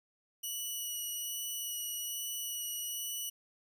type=tone with vibrato; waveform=5% pulse; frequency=2935 Hz; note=F#7; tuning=15 cents flat; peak=-28 dBFS; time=0.43-3.3 s; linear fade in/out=10 ms; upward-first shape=sine; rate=1.2 Hz; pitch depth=12 cents each way; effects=resampled to 32000 Hz